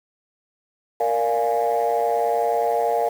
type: chord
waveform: sine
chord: Bb dominant seventh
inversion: none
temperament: equal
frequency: 466.2 / 587.3 / 698.5 / 830.6 Hz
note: Bb4 / D5 / F5 / Ab5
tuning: 0 / 0 / 0 / 0 cents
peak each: -22 / -25 / -21 / -24 dBFS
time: 1-3.09 s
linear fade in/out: 5 ms
effects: tanh soft clip ceiling -12 dBFS + 7-bit